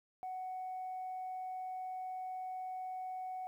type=tone; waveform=sine; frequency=744 Hz; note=F#5; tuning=9 cents sharp; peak=-38 dBFS; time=0.23-3.47 s; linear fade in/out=0 ms; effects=tanh soft clip ceiling -36 dBFS + 12-bit